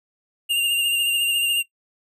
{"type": "tone with vibrato", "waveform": "square", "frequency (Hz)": 2800, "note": "F7", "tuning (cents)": 4, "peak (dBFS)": -19, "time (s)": [0.49, 1.63], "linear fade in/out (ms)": 20, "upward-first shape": "sine", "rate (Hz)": 14, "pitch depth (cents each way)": 28, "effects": ["noise-tail reverb RT60 0.1 s tail -18 dB re dry"]}